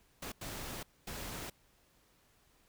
pink noise bursts at uneven times, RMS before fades -43 dBFS, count 3, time 0.22-0.32 / 0.41-0.83 / 1.07-1.5 s, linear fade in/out 5 ms, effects pink hiss -69 dBFS RMS until 2.68 s

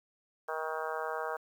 harmonic tone, 158.2 Hz, D#3, 29 cents sharp, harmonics 3 / 4 / 5 / 6 / 7 / 8 / 9 / 10, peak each -39 / -40 / -41 / -42 / -42 / -43 / -44 / -44 dBFS, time 0.48-1.37 s, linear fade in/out 10 ms, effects 10-bit

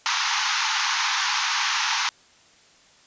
pink band-pass noise, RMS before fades -24 dBFS, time 0.06-2.09 s, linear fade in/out 0 ms, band 830 to 6600 Hz, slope 96 dB/octave, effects white hiss -55 dBFS RMS until 3.06 s + resampled to 16000 Hz

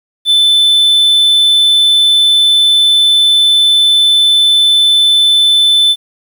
triangle tone, 3520 Hz, A7, in tune, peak -4 dBFS, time 0.25-5.96 s, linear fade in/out 50 ms, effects 7-bit

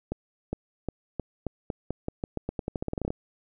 accelerating click train, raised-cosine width 2 ms, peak -16 dBFS, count 22, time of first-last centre 0.12-3.105 s, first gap 410 ms, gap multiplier 0.87, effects none

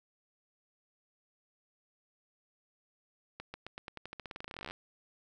accelerating click train, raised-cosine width 0.3 ms, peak -26 dBFS, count 27, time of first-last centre 3.4-4.71 s, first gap 140 ms, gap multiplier 0.9, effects none

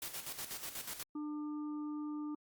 white noise with tremolo, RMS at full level -42 dBFS, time 0.02-1.03 s, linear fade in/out 2 ms, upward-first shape square, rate 8.2 Hz, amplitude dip 60%
harmonic tone, 299.2 Hz, D4, 32 cents sharp, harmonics 1 / 3 / 4, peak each -38 / -56 / -53 dBFS, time 1.15-2.35 s, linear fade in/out 5 ms
effects Opus 48 kbps

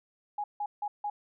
sine tone bursts, 828 Hz, G#5, 5 cents flat, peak -30 dBFS, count 4, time 0.38-1.1 s, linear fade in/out 5 ms, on 60 ms, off 160 ms, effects none

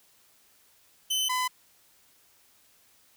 sawtooth tone pair in turn, 3044 / 1008.5 Hz, F#7 / B5, +48 / +36 cents, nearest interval octave + perfect fifth, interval 1912 cents, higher first, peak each -22 dBFS, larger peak neither, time 1.1-1.29 / 1.29-1.48 s, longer neither, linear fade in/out 10 ms, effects white hiss -62 dBFS RMS until 3.16 s

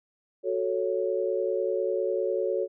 sine chord, F# minor, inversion none, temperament equal, 370 / 440 / 554.4 Hz, F#4 / A4 / C#5, 0 / 0 / 0 cents, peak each -29 dBFS, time 0.43-2.68 s, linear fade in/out 50 ms, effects none

